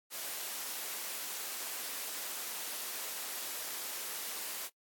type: high-pass noise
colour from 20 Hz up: white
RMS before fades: -40 dBFS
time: 0.1-4.7 s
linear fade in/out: 50 ms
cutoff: 330 Hz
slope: 12 dB/octave
effects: noise-tail reverb RT60 0.1 s tail -24 dB re dry + AAC 64 kbps